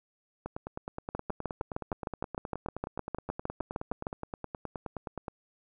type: two click trains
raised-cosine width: 1 ms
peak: -22 / -18 dBFS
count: 47 / 20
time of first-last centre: 0.46-5.282 / 1.15-4.069 s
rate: 9.54 / 6.51 Hz
effects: none